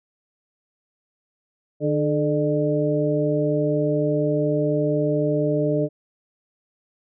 harmonic tone with a mistuned harmonic, 150 Hz, D3, 37 cents sharp, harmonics 1 / 2 / 3 / 4, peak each -24 / -24 / -24 / -24 dBFS, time 1.8-5.89 s, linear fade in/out 50 ms, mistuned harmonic 3, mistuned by -62 cents, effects none

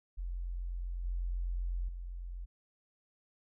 sine tone with level steps, 44 Hz, F1, 14 cents sharp, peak -35 / -32 / -39 dBFS, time 0.17-2.46 s, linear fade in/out 20 ms, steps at 1.04 / 1.88 s, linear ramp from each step 10 ms, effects none

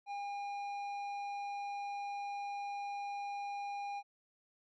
sine tone with tanh clipping, 808 Hz, G#5, 48 cents flat, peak -40 dBFS, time 0.06-4.03 s, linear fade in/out 50 ms, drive 10 dB, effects none

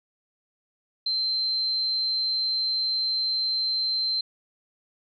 sine tone, 4114 Hz, C8, 30 cents flat, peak -23 dBFS, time 1.06-4.21 s, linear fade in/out 5 ms, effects none

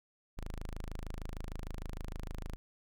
sawtooth tone, 26.56 Hz, G#0, 40 cents sharp, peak -35 dBFS, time 0.37-2.56 s, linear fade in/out 0 ms, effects none

